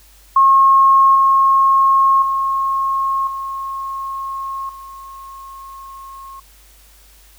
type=tone with level steps; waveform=sine; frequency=1082 Hz; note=C#6; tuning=42 cents flat; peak=-7 / -9 / -15 / -22 / -32 dBFS; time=0.36-6.4 s; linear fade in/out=5 ms; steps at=1.15 / 2.22 / 3.27 / 4.69 s; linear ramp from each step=2 ms; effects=added 50 Hz sine -47 dBFS peak until 7.38 s + white hiss -49 dBFS RMS until 7.38 s